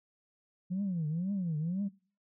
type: tone with vibrato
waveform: sine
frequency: 174.61 Hz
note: F3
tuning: in tune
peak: -29 dBFS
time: 0.7-1.89 s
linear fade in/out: 20 ms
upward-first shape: triangle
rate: 2 Hz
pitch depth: 290 cents each way
effects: noise-tail reverb RT60 0.4 s tail -22 dB re dry + tanh soft clip ceiling -27 dBFS